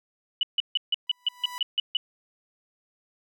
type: tone bursts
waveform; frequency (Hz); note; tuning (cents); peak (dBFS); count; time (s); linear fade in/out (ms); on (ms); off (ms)
sine; 2960; F#7; 0; -20; 10; 0.41-1.97; 2; 21; 150
type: tone with exponential growth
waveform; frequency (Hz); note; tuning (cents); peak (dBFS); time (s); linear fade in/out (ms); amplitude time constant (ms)
sawtooth; 987.8; B5; 0; -29; 1.07-1.58; 0; 110
effects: none